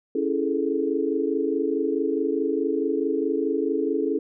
sine chord, A major seventh, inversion first, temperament equal, 277.2 / 329.6 / 415.3 / 440 Hz, C#4 / E4 / G#4 / A4, 0 / 0 / 0 / 0 cents, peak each -27 dBFS, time 0.15-4.19 s, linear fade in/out 5 ms, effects none

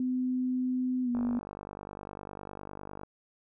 sine tone with pitch glide, 254 to 241.8 Hz, B3 to B3, +49 to -36 cents, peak -27 dBFS, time 0-1.39 s, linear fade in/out 2 ms, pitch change -85 cents, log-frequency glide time 1.03-1.1 s
click train, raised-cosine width 1 ms, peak -27 dBFS, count 95, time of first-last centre 1.15-3.034 s, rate 49.9 Hz
effects none

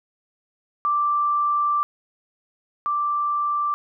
sine tone pair in turn, 1174.7 / 1174.7 Hz, D6 / D6, 0 / 0 cents, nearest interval unison, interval 0 cents, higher neither, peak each -18 / -20 dBFS, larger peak first, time 0.85-1.83 / 2.86-3.74 s, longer first, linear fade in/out 0 ms, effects none

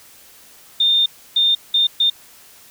sine tone bursts at uneven times, 3625 Hz, A#7, 49 cents flat, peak -12 dBFS, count 4, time 0.8-1.06 / 1.36-1.55 / 1.74-1.87 / 2-2.1 s, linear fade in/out 5 ms, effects white hiss -46 dBFS RMS until 2.7 s

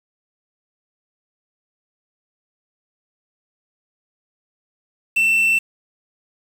triangle tone with quantisation, 2679 Hz, E7, 27 cents sharp, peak -12 dBFS, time 5.16-5.59 s, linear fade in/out 10 ms, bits 6, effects none

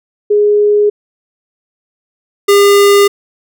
sine / square tone pair in turn, 415.3 / 403.5 Hz, G#4 / G#4, 0 / -50 cents, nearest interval unison, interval 50 cents, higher first, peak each -6 / -5 dBFS, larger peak second, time 0.3-0.9 / 2.48-3.08 s, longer neither, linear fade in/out 10 ms, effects none

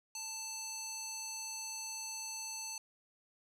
square tone with band-pass filter, 882 Hz, A5, 4 cents sharp, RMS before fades -43 dBFS, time 0.15-2.78 s, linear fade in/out 2 ms, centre 6500 Hz, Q 2.3, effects none

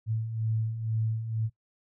sine beating tone pair, 109.5 / 111.6 Hz, A2 / A2, -8 / +25 cents, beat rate 2.1 Hz, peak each -35 / -28 dBFS, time 0.06-1.5 s, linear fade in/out 50 ms, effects noise-tail reverb RT60 0.1 s tail -19 dB re dry

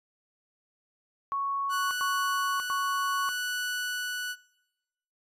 sine tone bursts, 1108.7 Hz, C#6, in tune, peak -27 dBFS, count 3, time 1.32-3.29 s, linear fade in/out 0 ms, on 590 ms, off 100 ms
sawtooth tone with tremolo, 1480 Hz, F#6, in tune, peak -26 dBFS, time 1.69-4.36 s, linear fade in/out 50 ms, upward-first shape sine, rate 0.66 Hz, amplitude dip 25%
effects noise-tail reverb RT60 1.0 s tail -22 dB re dry + resampled to 32000 Hz

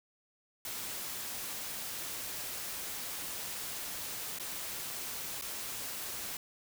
white noise with dropouts, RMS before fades -40 dBFS, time 0.65-6.37 s, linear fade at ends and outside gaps 2 ms, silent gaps 4.387-4.397 / 5.413-5.421 s, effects none

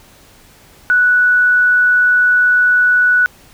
sine tone, 1477 Hz, F#6, 3 cents flat, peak -8 dBFS, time 0.9-3.26 s, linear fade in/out 0 ms, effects pink hiss -45 dBFS RMS until 3.53 s

